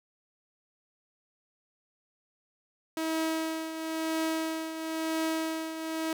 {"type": "tone with tremolo", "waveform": "sawtooth", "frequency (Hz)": 321, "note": "E4", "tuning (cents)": -46, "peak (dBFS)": -23, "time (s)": [2.97, 6.13], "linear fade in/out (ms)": 2, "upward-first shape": "triangle", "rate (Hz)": 0.99, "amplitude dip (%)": 65, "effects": []}